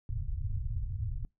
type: low-pass noise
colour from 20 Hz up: pink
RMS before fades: -34 dBFS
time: 0.09-1.25 s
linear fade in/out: 2 ms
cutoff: 130 Hz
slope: 96 dB/octave
effects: noise-tail reverb RT60 0.2 s tail -25 dB re dry